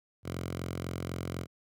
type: tone with high-pass filter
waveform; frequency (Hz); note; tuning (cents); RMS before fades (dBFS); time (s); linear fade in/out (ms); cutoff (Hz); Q
5% pulse; 44; F1; +14; -37; 0.23-1.47; 50; 100; 2.6
effects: none